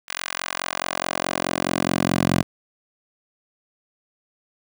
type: tone with high-pass filter sweep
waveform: 10% pulse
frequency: 44.73 Hz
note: F1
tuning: 42 cents sharp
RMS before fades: -24 dBFS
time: 0.08-2.43 s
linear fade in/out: 10 ms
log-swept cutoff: 1800 to 140 Hz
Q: 0.92
effects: none